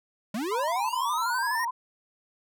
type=linear sweep; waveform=square; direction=up; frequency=191.6 to 1890 Hz; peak=-29 dBFS; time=0.34-1.65 s; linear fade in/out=5 ms
type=tone with vibrato; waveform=sine; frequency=971 Hz; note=B5; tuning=30 cents flat; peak=-27 dBFS; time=0.51-1.71 s; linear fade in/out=10 ms; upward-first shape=square; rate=12 Hz; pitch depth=72 cents each way
effects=none